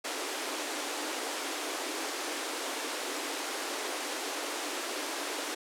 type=high-pass noise; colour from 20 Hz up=pink; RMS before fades=-35 dBFS; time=0.04-5.55 s; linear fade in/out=10 ms; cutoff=270 Hz; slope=96 dB/octave; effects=low-pass 10000 Hz 12 dB/octave